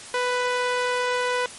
sawtooth tone with band-pass filter, 495.8 Hz, B4, 7 cents sharp, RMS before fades -24 dBFS, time 0.14-1.46 s, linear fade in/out 2 ms, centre 1500 Hz, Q 0.55, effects white hiss -40 dBFS RMS until 1.58 s + MP3 48 kbps

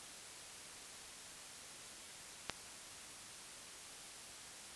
click, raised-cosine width 0.2 ms, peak -18 dBFS, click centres 2.497 s, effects white hiss -52 dBFS RMS until 4.75 s + resampled to 24000 Hz

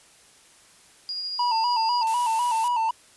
sine tone with tremolo, 4856 Hz, D#8, 43 cents flat, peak -27 dBFS, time 1.09-2.03 s, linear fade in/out 0 ms, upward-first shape triangle, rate 13 Hz, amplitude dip 30%
triangle tone with vibrato, 932.3 Hz, A#5, in tune, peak -19 dBFS, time 1.39-2.91 s, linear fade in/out 5 ms, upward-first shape square, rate 4 Hz, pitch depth 72 cents each way
blue noise, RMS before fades -34 dBFS, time 2.07-2.68 s, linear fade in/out 0 ms
effects white hiss -54 dBFS RMS until 3.16 s + resampled to 24000 Hz

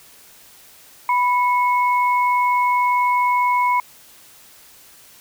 sine tone pair together, 987.8 / 2190 Hz, B5 / C#7, 0 / -22 cents, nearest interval octave + major second, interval 1378 cents, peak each -15 / -24 dBFS, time 1.09-3.8 s, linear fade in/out 2 ms, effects white hiss -47 dBFS RMS until 5.2 s

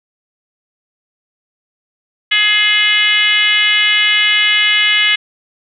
sine tone with frequency modulation, 2533 Hz, D#7, 30 cents sharp, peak -9 dBFS, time 2.31-5.16 s, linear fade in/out 10 ms, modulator 425 Hz, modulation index 1.9, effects none

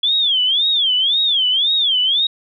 sine tone with vibrato, 3351 Hz, G#7, 15 cents sharp, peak -13 dBFS, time 0.03-2.27 s, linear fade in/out 5 ms, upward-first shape sine, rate 1.9 Hz, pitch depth 210 cents each way, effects none

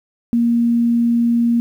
sine tone, 235.1 Hz, A#3, 15 cents sharp, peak -12 dBFS, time 0.33-1.6 s, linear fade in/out 0 ms, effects 8-bit

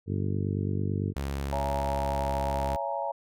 harmonic tone, 49 Hz, G1, in tune, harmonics 2 / 3 / 4 / 5 / 6 / 7 / 8 / 9, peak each -29 / -33 / -35 / -37 / -39 / -40 / -41 / -42 dBFS, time 0.06-1.14 s, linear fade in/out 50 ms
sawtooth tone with pitch glide, 69.3 to 68.54 Hz, C#2 to C#2, 0 to -19 cents, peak -26 dBFS, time 1.16-2.76 s, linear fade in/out 0 ms, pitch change -19 cents, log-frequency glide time 1.95-2.22 s
sine chord, A# half-diminished seventh, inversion first, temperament just, 559.4 / 671.3 / 839.1 / 932.3 Hz, C#5 / E5 / G#5 / A#5, +16 / +31 / +18 / 0 cents, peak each -34 dBFS, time 1.52-3.12 s, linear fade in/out 10 ms
effects none

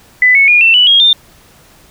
sine tone with pitch steps, 2000 / 2206 / 2434 / 2685 / 2962 / 3268 / 3605 Hz, B6 / C#7 / D#7 / E7 / F#7 / G#7 / A7, +21 / -9 / -39 / +31 / +1 / -29 / +41 cents, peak -4 dBFS, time 0.22-1.13 s, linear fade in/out 2 ms, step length 130 ms, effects pink hiss -44 dBFS RMS until 1.9 s

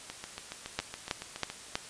two click trains, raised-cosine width 0.2 ms, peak -21 / -12 dBFS, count 11 / 4, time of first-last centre 0.1-1.501 / 0.79-1.755 s, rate 7.14 / 3.11 Hz, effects white hiss -47 dBFS RMS until 1.89 s + resampled to 22050 Hz

